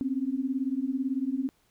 sine beating tone pair, 255.1 / 273.1 Hz, C4 / C#4, -44 / -26 cents, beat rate 18 Hz, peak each -30 / -29 dBFS, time 0.01-1.49 s, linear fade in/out 0 ms, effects pink hiss -68 dBFS RMS until 1.7 s

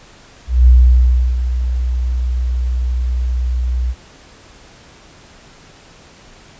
sine tone with ADSR envelope, 61.74 Hz, B1, in tune, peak -3 dBFS, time 0.47-3.95 s, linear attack 200 ms, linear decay 690 ms, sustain -11 dB, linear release 54 ms, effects pink hiss -43 dBFS RMS until 6.59 s + resampled to 16000 Hz

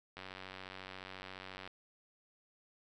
click train, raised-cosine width 0.3 ms, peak -30 dBFS, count 143, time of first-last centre 0.17-1.676 s, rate 94.3 Hz, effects none

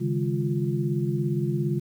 sine tone cluster, 138.4 / 155.8 / 202.5 / 350.1 Hz, C#3 / D#3 / G#3 / F4, -2 / +3 / -43 / +4 cents, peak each -26 / -29 / -30 / -30 dBFS, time 0-1.8 s, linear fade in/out 20 ms, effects 9-bit

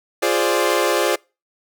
sawtooth chord, D half-diminished seventh, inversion first, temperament equal, 349.2 / 415.3 / 523.3 / 587.3 Hz, F4 / Ab4 / C5 / D5, 0 / 0 / 0 / 0 cents, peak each -18 dBFS, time 0.22-1.16 s, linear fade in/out 10 ms, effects noise-tail reverb RT60 0.3 s tail -26 dB re dry

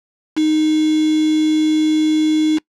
sine tone with quantisation, 310 Hz, D#4, 6 cents flat, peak -12 dBFS, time 0.36-2.59 s, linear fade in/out 20 ms, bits 4, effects noise-tail reverb RT60 0.1 s tail -24 dB re dry + low-pass 6000 Hz 12 dB/octave

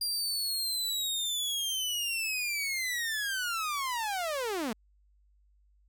sawtooth linear sweep, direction down, 4800 to 205.5 Hz, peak -27 dBFS, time 0.01-4.73 s, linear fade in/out 5 ms, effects added 50 Hz sine -62 dBFS peak until 5.88 s

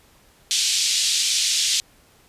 pink band-pass noise, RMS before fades -21 dBFS, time 0.51-1.8 s, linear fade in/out 0 ms, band 3200 to 7900 Hz, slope 24 dB/octave, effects pink hiss -55 dBFS RMS until 2.28 s + resampled to 32000 Hz

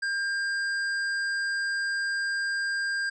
sine tone with tanh clipping, 1600 Hz, G6, 35 cents sharp, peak -28 dBFS, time 0.02-3.1 s, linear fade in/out 10 ms, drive 12 dB, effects resampled to 22050 Hz

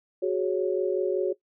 sine chord, F# suspended second, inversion none, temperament equal, 370 / 415.3 / 554.4 Hz, F#4 / G#4 / C#5, 0 / 0 / 0 cents, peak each -25 / -29 / -29 dBFS, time 0.22-1.33 s, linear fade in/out 10 ms, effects noise-tail reverb RT60 0.1 s tail -18 dB re dry

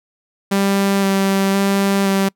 sawtooth tone with vibrato, 196 Hz, G3, in tune, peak -10 dBFS, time 0.51-2.29 s, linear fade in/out 10 ms, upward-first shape square, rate 0.97 Hz, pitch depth 11 cents each way, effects noise-tail reverb RT60 0.1 s tail -26 dB re dry

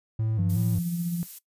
triangle tone with vibrato, 104.4 Hz, G#2, 10 cents sharp, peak -22 dBFS, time 0.19-0.79 s, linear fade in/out 5 ms, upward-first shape square, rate 2.7 Hz, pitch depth 99 cents each way
sine tone with tremolo, 171.9 Hz, F3, 27 cents flat, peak -24 dBFS, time 0.39-1.23 s, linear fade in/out 0 ms, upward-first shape sine, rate 15 Hz, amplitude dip 40%
violet noise, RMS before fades -39 dBFS, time 0.49-1.39 s, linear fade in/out 10 ms
effects noise-tail reverb RT60 0.1 s tail -18 dB re dry + resampled to 32000 Hz

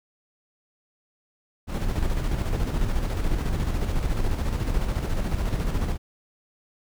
brown noise with tremolo, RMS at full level -23 dBFS, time 1.67-5.98 s, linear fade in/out 50 ms, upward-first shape square, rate 14 Hz, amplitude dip 40%, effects none

